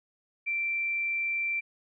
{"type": "tone", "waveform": "sine", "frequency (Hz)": 2349, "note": "D7", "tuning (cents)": 0, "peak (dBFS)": -27, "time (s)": [0.46, 1.61], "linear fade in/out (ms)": 20, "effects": []}